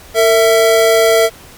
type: tone pair together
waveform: square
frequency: 453.8 / 660.3 Hz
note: A#4 / E5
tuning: -47 / +3 cents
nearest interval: tritone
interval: 650 cents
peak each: -11 dBFS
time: 0.14-1.3 s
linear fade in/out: 50 ms
effects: pink hiss -38 dBFS RMS until 1.57 s + MP3 96 kbps